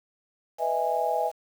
sine chord, E major seventh, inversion second, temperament just, 494.4 / 618.1 / 659.3 / 824.1 Hz, B4 / D#5 / E5 / G#5, +2 / -12 / 0 / -14 cents, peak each -31 / -31 / -28 / -27 dBFS, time 0.58-1.32 s, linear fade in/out 50 ms, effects 8-bit

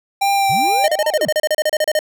square tone with vibrato, 789 Hz, G5, 11 cents sharp, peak -14 dBFS, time 0.21-0.87 s, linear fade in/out 10 ms, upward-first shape sine, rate 2.4 Hz, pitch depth 16 cents each way
triangle linear two-way sweep, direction up then down, 98 to 932.3 to 98 Hz, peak -22 dBFS, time 0.49-1.29 s, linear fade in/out 10 ms, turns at 1.08 s
square tone bursts, 613 Hz, D#5, 26 cents flat, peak -14 dBFS, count 16, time 0.84-1.991 s, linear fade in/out 2 ms, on 41 ms, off 33 ms
effects none

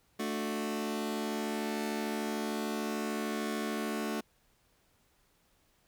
sawtooth chord, D major, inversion second, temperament just, 220.2 / 293.7 / 367.1 Hz, A3 / D4 / F#4, +2 / 0 / -14 cents, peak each -31 / -35 / -35 dBFS, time 0.19-4.21 s, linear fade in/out 10 ms, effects pink hiss -70 dBFS RMS until 5.87 s

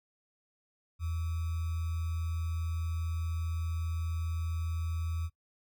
sine tone with sample-and-hold, 82.41 Hz, E2, in tune, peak -31 dBFS, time 0.99-5.3 s, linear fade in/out 50 ms, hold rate 1225 Hz, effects noise-tail reverb RT60 0.1 s tail -20 dB re dry

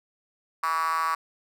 5% pulse tone with high-pass filter, 162.4 Hz, E3, 26 cents flat, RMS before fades -26 dBFS, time 0.63-1.15 s, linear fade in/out 5 ms, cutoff 1100 Hz, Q 8.2, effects none

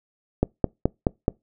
click train, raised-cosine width 2 ms, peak -5 dBFS, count 5, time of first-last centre 0.43-1.281 s, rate 4.7 Hz, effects noise-tail reverb RT60 0.2 s tail -25 dB re dry

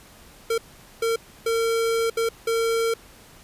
square tone bursts at uneven times, 456.5 Hz, A#4, 36 cents flat, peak -21 dBFS, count 5, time 0.5-0.58 / 1.02-1.16 / 1.46-2.1 / 2.17-2.29 / 2.47-2.94 s, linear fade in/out 5 ms, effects pink hiss -49 dBFS RMS until 3.43 s + resampled to 32000 Hz

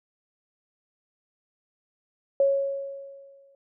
sine tone with exponential decay, 552 Hz, C#5, 7 cents flat, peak -16 dBFS, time 2.4-3.55 s, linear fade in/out 2 ms, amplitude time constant 250 ms, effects none

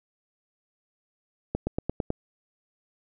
accelerating click train, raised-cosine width 2 ms, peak -13 dBFS, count 6, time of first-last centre 1.55-2.104 s, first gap 120 ms, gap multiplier 0.96, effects none

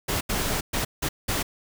pink noise bursts at uneven times, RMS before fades -26 dBFS, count 5, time 0.08-0.21 / 0.29-0.61 / 0.73-0.85 / 1.02-1.09 / 1.28-1.43 s, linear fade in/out 10 ms, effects none

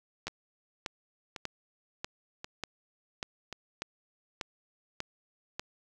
two click trains, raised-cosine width 0.2 ms, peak -22 / -17 dBFS, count 4 / 10, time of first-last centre 0.28-3.527 / 0.27-5.595 s, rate 0.924 / 1.69 Hz, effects none

